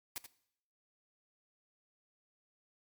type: noise with echo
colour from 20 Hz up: white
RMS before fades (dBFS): -40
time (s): 0.16-0.18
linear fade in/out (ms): 0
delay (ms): 81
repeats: 1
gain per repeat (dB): -10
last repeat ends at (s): 0.261
effects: noise-tail reverb RT60 0.7 s tail -18 dB re dry + MP3 96 kbps